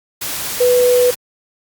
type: tone in noise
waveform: sine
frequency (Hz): 493.9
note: B4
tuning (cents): 0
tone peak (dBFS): -9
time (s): 0.6-1.11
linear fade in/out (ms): 10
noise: white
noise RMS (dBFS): -23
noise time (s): 0.21-1.15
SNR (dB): +11
effects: Opus 48 kbps